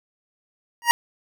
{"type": "tone with exponential growth", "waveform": "25% pulse", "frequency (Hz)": 946, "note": "A#5", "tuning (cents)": 25, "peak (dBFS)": -4, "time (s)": [0.82, 0.91], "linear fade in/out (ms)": 0, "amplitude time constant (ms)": 19, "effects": []}